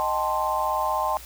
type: chord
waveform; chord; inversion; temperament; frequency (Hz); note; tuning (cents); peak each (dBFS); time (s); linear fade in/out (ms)
sine; A half-diminished seventh; second; equal; 622.3 / 784 / 880 / 1046.5; Eb5 / G5 / A5 / C6; 0 / 0 / 0 / 0; -29 / -29 / -27 / -26; 0-1.17; 0
effects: added 60 Hz sine -44 dBFS peak until 1.25 s + white hiss -44 dBFS RMS until 1.25 s